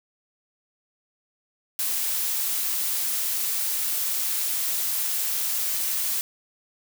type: noise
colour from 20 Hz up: blue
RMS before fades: -26 dBFS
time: 1.79-6.21 s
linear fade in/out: 0 ms
effects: none